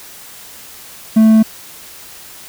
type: tone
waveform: triangle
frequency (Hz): 220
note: A3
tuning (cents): 0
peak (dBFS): -3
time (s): 1.16-1.43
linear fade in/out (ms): 10
effects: white hiss -36 dBFS RMS until 2.48 s